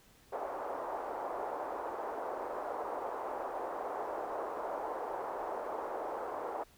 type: band-pass noise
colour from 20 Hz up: white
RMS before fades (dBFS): -39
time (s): 0.32-6.64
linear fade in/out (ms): 10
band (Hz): 390 to 960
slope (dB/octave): 24
effects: pink hiss -63 dBFS RMS until 6.77 s